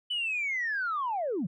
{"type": "linear sweep", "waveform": "sine", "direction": "down", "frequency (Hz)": [3008, 145.7], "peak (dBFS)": -27, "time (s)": [0.1, 1.47], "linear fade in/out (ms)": 10, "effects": ["tanh soft clip ceiling -24 dBFS"]}